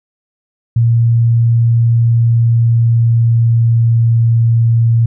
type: tone with pitch glide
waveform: sine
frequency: 116.54 to 115.53 Hz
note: A#2 to A#2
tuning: 0 to -15 cents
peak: -7 dBFS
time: 0.76-5.06 s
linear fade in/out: 5 ms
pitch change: -15 cents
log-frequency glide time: 2.07-4.24 s
effects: none